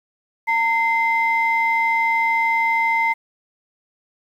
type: tone pair together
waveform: sine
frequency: 913 / 2078 Hz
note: A#5 / C7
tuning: -36 / -12 cents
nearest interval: octave + major second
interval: 1424 cents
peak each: -18 dBFS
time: 0.47-3.14 s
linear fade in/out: 20 ms
effects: tanh soft clip ceiling -9 dBFS + 8-bit